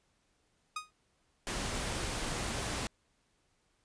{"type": "tone with exponential decay", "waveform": "sawtooth", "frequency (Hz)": 1244.5, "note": "D#6", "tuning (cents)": 0, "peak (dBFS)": -29, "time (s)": [0.76, 0.91], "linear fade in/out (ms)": 5, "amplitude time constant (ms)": 31}
{"type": "noise", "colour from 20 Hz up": "pink", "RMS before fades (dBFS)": -36, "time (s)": [1.47, 2.87], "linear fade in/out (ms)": 0}
{"effects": ["pink hiss -74 dBFS RMS until 3.84 s", "resampled to 22050 Hz"]}